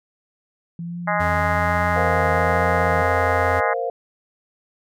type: tone with vibrato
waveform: sine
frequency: 168.5 Hz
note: E3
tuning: 38 cents sharp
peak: -27 dBFS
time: 0.79-3.02 s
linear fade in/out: 2 ms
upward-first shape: triangle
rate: 1.2 Hz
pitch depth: 60 cents each way
type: harmonic tone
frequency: 207.7 Hz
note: G#3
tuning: in tune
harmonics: 3 / 4 / 5 / 6 / 7 / 8 / 9 / 10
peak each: -25 / -24 / -28 / -26 / -29 / -29 / -30 / -31 dBFS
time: 1.07-3.74 s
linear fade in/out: 10 ms
type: tone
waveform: square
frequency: 86.7 Hz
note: F2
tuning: 12 cents flat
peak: -25 dBFS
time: 1.19-3.61 s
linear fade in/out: 20 ms
type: chord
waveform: sine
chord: Bb suspended second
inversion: none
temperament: equal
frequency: 466.2 / 523.3 / 698.5 Hz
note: Bb4 / C5 / F5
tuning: 0 / 0 / 0 cents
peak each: -26 dBFS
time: 1.96-3.9 s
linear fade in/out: 2 ms
effects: none